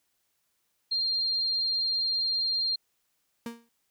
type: tone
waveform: sine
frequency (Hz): 4195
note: C8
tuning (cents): +4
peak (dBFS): -25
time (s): 0.91-2.76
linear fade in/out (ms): 10
type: tone with exponential decay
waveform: 35% pulse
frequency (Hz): 233.1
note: A#3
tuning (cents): 0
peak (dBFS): -30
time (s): 3.46-3.69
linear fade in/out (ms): 2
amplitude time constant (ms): 48
effects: white hiss -75 dBFS RMS until 3.9 s